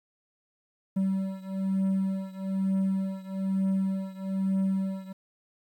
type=beating tone pair; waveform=triangle; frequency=191.6 / 192.7 Hz; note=G3 / G3; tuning=-39 / -29 cents; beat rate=1.1 Hz; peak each=-26 / -28 dBFS; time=0.96-5.13 s; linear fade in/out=10 ms; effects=10-bit